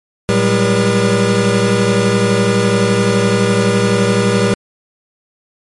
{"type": "tone cluster", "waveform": "square", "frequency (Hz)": [113.7, 188.7, 200.5, 401.4, 481.8], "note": ["A#2", "F#3", "G3", "G4", "B4"], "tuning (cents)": [-43, 34, 39, 41, -43], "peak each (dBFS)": -18, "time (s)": [0.29, 4.54], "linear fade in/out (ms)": 0, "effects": ["MP3 48 kbps"]}